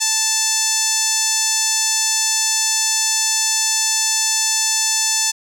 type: tone with band-pass filter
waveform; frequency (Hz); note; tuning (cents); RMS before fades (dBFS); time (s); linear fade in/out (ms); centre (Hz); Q
sawtooth; 880; A5; 0; -18; 0-5.32; 20; 6600; 2.8
effects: none